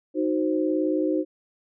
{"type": "chord", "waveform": "sine", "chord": "C diminished", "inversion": "first", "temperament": "equal", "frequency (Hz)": [311.1, 370, 523.3], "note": ["Eb4", "Gb4", "C5"], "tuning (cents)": [0, 0, 0], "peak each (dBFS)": [-23, -27, -28], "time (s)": [0.14, 1.25], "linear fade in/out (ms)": 50, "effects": []}